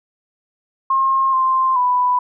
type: tone with pitch steps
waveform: sine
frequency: 1070 / 1048 / 992 Hz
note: C6 / C6 / B5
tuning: +38 / +2 / +7 cents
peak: -13 dBFS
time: 0.9-2.19 s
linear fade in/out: 5 ms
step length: 430 ms
effects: none